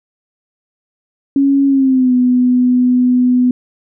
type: tone with pitch glide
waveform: sine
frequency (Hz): 276.7 to 249.4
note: C#4 to B3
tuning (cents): -3 to +17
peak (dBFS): -8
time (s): 1.36-3.51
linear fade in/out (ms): 2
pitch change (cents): -180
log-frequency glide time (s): 1.67-2.14
effects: none